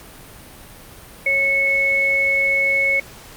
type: tone pair together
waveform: sine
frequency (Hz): 550 / 2200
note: C#5 / C#7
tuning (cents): -14 / -14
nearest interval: 2 octaves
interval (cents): 2400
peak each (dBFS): -26 / -15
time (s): 1.26-3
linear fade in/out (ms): 5
effects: pink hiss -41 dBFS RMS until 3.36 s + Opus 48 kbps